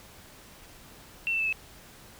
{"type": "tone with pitch steps", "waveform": "sine", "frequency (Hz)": [2702, 2666, 2631, 2596], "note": ["E7", "E7", "E7", "E7"], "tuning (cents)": [42, 19, -4, -27], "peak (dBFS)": -25, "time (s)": [1.27, 1.526], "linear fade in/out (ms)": 0, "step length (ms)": 64, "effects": ["pink hiss -51 dBFS RMS until 2.19 s"]}